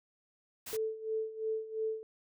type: noise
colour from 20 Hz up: white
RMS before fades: -43 dBFS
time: 0.66-0.77 s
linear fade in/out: 10 ms
type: tone with tremolo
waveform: sine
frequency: 440 Hz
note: A4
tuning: in tune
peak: -30 dBFS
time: 0.73-2.03 s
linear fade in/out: 0 ms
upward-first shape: sine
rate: 2.9 Hz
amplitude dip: 80%
effects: none